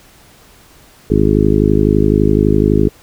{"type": "harmonic tone", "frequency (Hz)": 51.91, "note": "G#1", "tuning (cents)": 0, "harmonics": [1, 2, 3, 4, 5, 6, 7, 8], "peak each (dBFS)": [-17, -17, -17, -17, -17, -17, -17, -17], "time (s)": [1.1, 2.89], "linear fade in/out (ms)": 5, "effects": ["pink hiss -45 dBFS RMS until 3.02 s"]}